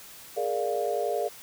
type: chord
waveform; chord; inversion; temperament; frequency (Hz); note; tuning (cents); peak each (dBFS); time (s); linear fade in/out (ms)
sine; Bb dominant seventh; third; equal; 415.3 / 466.2 / 587.3 / 698.5; Ab4 / Bb4 / D5 / F5; 0 / 0 / 0 / 0; -31; 0.36-1.29; 20
effects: white hiss -47 dBFS RMS until 1.42 s